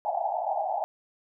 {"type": "band-pass noise", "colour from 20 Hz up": "white", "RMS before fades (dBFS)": -29, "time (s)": [0.05, 0.84], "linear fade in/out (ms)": 0, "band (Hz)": [630, 850], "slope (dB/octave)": 96, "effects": []}